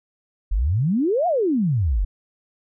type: exponential two-way sweep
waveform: sine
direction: up then down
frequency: 41.2 to 740 to 41.2 Hz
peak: -17 dBFS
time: 0.51-2.05 s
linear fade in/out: 10 ms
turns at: 1.27 s
effects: none